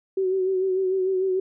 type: tone with vibrato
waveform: sine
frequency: 376.9 Hz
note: F#4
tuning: 32 cents sharp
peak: -20 dBFS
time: 0.17-1.4 s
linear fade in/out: 5 ms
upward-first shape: sine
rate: 6.7 Hz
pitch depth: 38 cents each way
effects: none